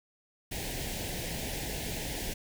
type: band-stop noise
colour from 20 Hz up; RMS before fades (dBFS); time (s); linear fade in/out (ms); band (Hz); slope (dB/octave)
pink; -36; 0.51-2.34; 10; 860 to 1700; 48
effects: none